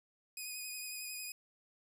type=tone with vibrato; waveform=10% pulse; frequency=2489 Hz; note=D#7; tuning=in tune; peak=-33 dBFS; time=0.37-1.32 s; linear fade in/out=2 ms; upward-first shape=triangle; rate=11 Hz; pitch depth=28 cents each way; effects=none